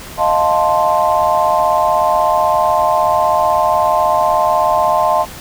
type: chord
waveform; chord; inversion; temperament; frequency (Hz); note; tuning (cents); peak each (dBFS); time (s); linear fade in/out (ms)
sine; F dominant seventh; third; equal; 622.3 / 698.5 / 880 / 1046.5; Eb5 / F5 / A5 / C6; 0 / 0 / 0 / 0; -16; 0.17-5.26; 50
effects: pink hiss -32 dBFS RMS until 5.4 s